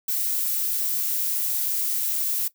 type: noise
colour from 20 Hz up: violet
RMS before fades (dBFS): -25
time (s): 0.08-2.48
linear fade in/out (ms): 5
effects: noise-tail reverb RT60 0.1 s tail -17 dB re dry